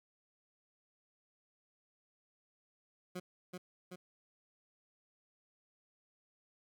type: tone with echo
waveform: 20% pulse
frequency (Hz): 181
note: F#3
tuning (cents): -38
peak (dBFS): -35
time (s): 3.15-3.2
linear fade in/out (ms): 10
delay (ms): 380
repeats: 2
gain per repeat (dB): -3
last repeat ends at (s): 3.96
effects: none